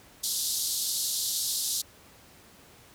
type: band-pass noise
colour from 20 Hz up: pink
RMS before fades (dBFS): -30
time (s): 0.23-1.82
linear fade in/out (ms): 10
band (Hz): 3700 to 14000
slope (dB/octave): 48
effects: pink hiss -54 dBFS RMS until 2.94 s + high-pass 60 Hz 12 dB/octave